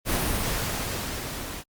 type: noise with level ramp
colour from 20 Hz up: pink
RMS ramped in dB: -24 to -36 dBFS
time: 0.05-1.64 s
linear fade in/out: 50 ms
effects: Opus 32 kbps